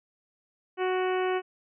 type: harmonic tone with a mistuned harmonic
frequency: 370 Hz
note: F#4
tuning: in tune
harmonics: 1 / 2 / 3 / 4 / 5 / 6 / 7 / 8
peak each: -26 / -32 / -36 / -38 / -40 / -42 / -43 / -44 dBFS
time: 0.77-1.42 s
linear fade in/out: 50 ms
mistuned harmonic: 6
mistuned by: +26 cents
effects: none